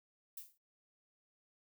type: noise with exponential decay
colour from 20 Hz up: violet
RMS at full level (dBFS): -43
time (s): 0.37-0.58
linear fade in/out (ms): 5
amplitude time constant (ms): 45
effects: noise-tail reverb RT60 0.1 s tail -17 dB re dry